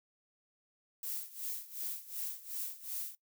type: noise with tremolo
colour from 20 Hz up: violet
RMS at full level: -38 dBFS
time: 1.03-3.15 s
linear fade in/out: 2 ms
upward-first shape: sine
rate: 2.7 Hz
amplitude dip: 85%
effects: noise-tail reverb RT60 0.1 s tail -17 dB re dry